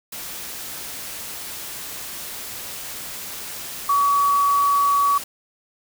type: tone in noise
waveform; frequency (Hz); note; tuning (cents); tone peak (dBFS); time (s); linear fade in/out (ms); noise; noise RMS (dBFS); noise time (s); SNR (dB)
sine; 1134; C#6; +39; -15; 3.89-5.18; 5; white; -33; 0.12-5.24; +15
effects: none